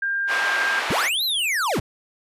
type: tone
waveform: sine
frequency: 1598 Hz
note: G6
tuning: 33 cents sharp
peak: -21 dBFS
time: 0.02-0.8 s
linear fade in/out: 5 ms
type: band-pass noise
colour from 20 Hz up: white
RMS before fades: -26 dBFS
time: 0.27-1.1 s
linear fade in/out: 50 ms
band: 700 to 2000 Hz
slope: 12 dB/octave
type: linear two-way sweep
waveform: square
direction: up then down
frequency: 54.2 to 4186 to 54.2 Hz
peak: -21 dBFS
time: 0.9-1.8 s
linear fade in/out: 5 ms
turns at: 1.24 s
effects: resampled to 32000 Hz